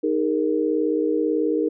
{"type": "chord", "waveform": "sine", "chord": "D# suspended fourth", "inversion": "none", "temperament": "equal with one note detuned", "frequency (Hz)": [311.1, 407.9, 466.2], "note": ["D#4", "G#4", "A#4"], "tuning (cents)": [0, -31, 0], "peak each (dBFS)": [-22, -25, -23], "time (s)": [0.03, 1.69], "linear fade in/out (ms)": 10, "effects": []}